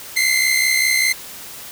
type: tone pair together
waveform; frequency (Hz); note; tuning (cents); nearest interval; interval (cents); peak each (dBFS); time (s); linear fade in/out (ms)
sawtooth; 2047 / 2112; C7 / C7; -38 / +16; minor second; 54; -14; 0.16-1.13; 10
effects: white hiss -35 dBFS RMS until 1.71 s